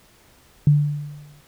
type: tone with exponential decay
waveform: sine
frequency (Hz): 146.83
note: D3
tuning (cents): 0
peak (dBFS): -9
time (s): 0.67-1.41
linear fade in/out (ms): 2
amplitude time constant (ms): 160
effects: pink hiss -54 dBFS RMS until 1.47 s